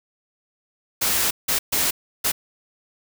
white noise bursts at uneven times, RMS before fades -21 dBFS, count 4, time 1.01-1.31 / 1.48-1.59 / 1.72-1.91 / 2.24-2.32 s, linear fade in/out 10 ms, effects none

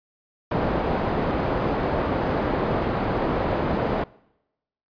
white low-pass noise, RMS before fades -24 dBFS, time 0.51-4.04 s, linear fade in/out 5 ms, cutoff 680 Hz, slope 12 dB/octave, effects noise-tail reverb RT60 0.9 s tail -23 dB re dry + resampled to 11025 Hz

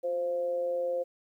sine tone with amplitude modulation, 523.3 Hz, C5, in tune, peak -25 dBFS, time 0.03-1.04 s, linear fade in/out 20 ms, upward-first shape sine, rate 169 Hz, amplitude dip 55%, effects 11-bit

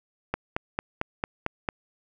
click train, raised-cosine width 0.5 ms, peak -11 dBFS, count 7, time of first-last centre 0.34-1.688 s, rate 4.45 Hz, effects none

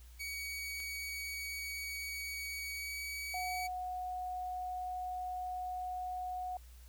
sawtooth tone with pitch glide, 2254 to 2268 Hz, C#7 to C#7, +28 to +39 cents, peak -36 dBFS, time 0.19-3.68 s, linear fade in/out 20 ms, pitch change +11 cents, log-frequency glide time 2.73-2.93 s
click, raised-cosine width 0.2 ms, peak -36 dBFS, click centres 0.802 s
sine tone, 732 Hz, F#5, 19 cents flat, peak -37 dBFS, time 3.34-6.57 s, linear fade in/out 2 ms
effects added 60 Hz sine -52 dBFS peak until 6.88 s + white hiss -64 dBFS RMS until 6.88 s

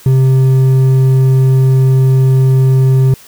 sine tone with hard clipping, 131.7 Hz, C3, 12 cents sharp, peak -7 dBFS, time 0.06-3.14 s, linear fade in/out 2 ms, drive 5 dB, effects white hiss -39 dBFS RMS until 3.27 s

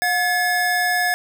square tone pair together, 719.8 / 1712 Hz, F#5 / A6, -48 / -48 cents, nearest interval octave + minor third, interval 1500 cents, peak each -22 / -20 dBFS, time 0.02-1.14 s, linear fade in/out 0 ms, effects none

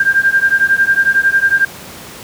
sine beating tone pair, 1588 / 1599 Hz, G6 / G6, +22 / +34 cents, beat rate 11 Hz, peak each -12 dBFS, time 0-1.65 s, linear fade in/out 5 ms, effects pink hiss -32 dBFS RMS until 2.23 s + high-pass 100 Hz 12 dB/octave

